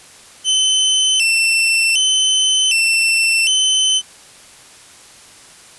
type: tone with vibrato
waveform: sawtooth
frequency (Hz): 2863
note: F7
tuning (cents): +42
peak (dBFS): -9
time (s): 0.44-4.02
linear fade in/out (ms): 50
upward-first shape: square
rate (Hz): 0.66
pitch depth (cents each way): 110
effects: white hiss -42 dBFS RMS until 5.78 s + resampled to 24000 Hz